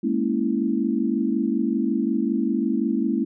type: chord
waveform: sine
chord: A# half-diminished seventh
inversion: third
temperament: equal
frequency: 207.7 / 233.1 / 277.2 / 329.6 Hz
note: G#3 / A#3 / C#4 / E4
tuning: 0 / 0 / 0 / 0 cents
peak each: -26 / -24 / -26 / -26 dBFS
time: 0.03-3.25 s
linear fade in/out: 10 ms
effects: none